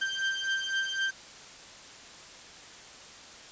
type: beating tone pair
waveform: 30% pulse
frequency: 1568 / 1571.9 Hz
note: G6 / G6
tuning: 0 / +4 cents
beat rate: 3.9 Hz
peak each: -29 dBFS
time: 0.01-1.11 s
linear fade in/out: 10 ms
effects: white hiss -48 dBFS RMS until 3.51 s + resampled to 16000 Hz